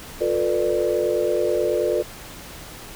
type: chord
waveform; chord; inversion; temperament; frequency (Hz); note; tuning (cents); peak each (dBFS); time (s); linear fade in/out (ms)
sine; B half-diminished seventh; second; just; 355.6 / 444.5 / 493.9 / 592.7; F4 / A4 / B4 / D5; +31 / +18 / 0 / +16; -24; 0.2-2.03; 20
effects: pink hiss -39 dBFS RMS until 2.95 s